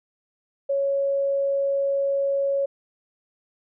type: tone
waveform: sine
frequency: 554.4 Hz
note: C#5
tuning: in tune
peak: -20 dBFS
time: 0.69-2.66 s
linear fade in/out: 10 ms
effects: none